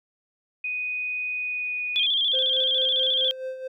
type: tone with pitch glide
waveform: sine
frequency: 2489 to 2472 Hz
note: D#7 to D#7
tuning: 0 to -12 cents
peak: -26 dBFS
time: 0.64-2.06 s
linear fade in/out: 5 ms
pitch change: -12 cents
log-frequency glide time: 1.33-1.81 s
type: tone with vibrato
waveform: sine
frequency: 3322 Hz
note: G#7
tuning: in tune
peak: -20 dBFS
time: 1.96-3.31 s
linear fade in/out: 0 ms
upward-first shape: square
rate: 14 Hz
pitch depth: 62 cents each way
type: tone with tremolo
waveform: triangle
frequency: 520 Hz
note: C5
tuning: 11 cents flat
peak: -26 dBFS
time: 2.33-3.68 s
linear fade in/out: 10 ms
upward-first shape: sine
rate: 4.6 Hz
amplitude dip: 60%
effects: none